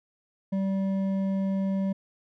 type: tone with hard clipping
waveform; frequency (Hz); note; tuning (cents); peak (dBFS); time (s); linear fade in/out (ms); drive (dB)
sine; 193.5; G3; -22; -26; 0.52-1.93; 10; 7
effects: none